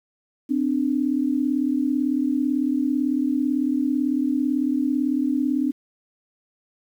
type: tone pair together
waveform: sine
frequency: 258.3 / 296.3 Hz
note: C4 / D4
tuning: -22 / +15 cents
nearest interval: major second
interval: 237 cents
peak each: -22 dBFS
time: 0.49-5.72 s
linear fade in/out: 20 ms
effects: 9-bit